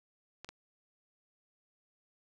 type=clicks; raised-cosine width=0.2 ms; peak=-27 dBFS; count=2; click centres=0.446 / 0.49 s; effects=none